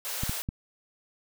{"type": "high-pass noise", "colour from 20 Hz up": "white", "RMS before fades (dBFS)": -34, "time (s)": [0.05, 0.42], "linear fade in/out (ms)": 0, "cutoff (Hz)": 410, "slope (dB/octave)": 96}
{"type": "clicks", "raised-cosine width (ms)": 5, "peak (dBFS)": -18, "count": 3, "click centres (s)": [0.235, 0.295, 0.489]}
{"effects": []}